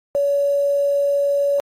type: tone with quantisation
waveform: sine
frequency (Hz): 566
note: C#5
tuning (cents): +36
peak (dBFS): -15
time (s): 0.15-1.6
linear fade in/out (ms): 0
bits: 7
effects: AAC 48 kbps